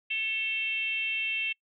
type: tone with frequency modulation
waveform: sine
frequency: 2681 Hz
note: E7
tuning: 29 cents sharp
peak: -27 dBFS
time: 0.1-1.53 s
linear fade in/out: 10 ms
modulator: 479 Hz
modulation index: 0.8
effects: noise-tail reverb RT60 0.1 s tail -26 dB re dry + MP3 96 kbps